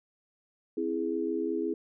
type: chord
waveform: sine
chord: C augmented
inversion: none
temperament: equal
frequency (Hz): 261.6 / 329.6 / 415.3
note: C4 / E4 / G#4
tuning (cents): 0 / 0 / 0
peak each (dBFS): -35 / -31 / -32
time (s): 0.77-1.74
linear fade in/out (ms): 5
effects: none